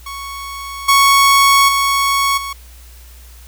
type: tone with level steps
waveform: sawtooth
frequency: 1109 Hz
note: C#6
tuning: in tune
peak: -22 / -4 / -9 / -19 dBFS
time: 0.06-2.53 s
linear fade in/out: 5 ms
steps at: 0.88 / 1.68 / 2.37 s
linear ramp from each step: 10 ms
effects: added 60 Hz sine -37 dBFS peak until 3.47 s + white hiss -45 dBFS RMS until 3.47 s